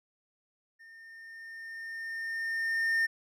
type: tone with level ramp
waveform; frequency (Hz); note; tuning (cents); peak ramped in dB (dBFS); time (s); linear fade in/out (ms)
triangle; 1817; A#6; -45; -49 to -22; 0.79-3.07; 20
effects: none